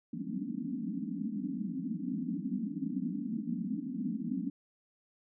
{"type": "band-pass noise", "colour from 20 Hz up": "white", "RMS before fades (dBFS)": -36, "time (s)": [0.13, 4.5], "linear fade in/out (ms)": 5, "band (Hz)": [170, 290], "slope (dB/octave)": 96, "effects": []}